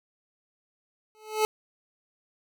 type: tone with exponential growth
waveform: 25% pulse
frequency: 431.5 Hz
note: A4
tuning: 34 cents flat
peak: -15 dBFS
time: 1.15-1.45 s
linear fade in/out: 0 ms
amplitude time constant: 64 ms
effects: none